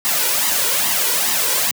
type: noise with flanger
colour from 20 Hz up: white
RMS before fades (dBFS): -18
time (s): 0.05-1.71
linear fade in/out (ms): 0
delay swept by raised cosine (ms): 1 to 2.1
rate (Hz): 2.4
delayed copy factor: +0.65
effects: high-pass 200 Hz 12 dB/octave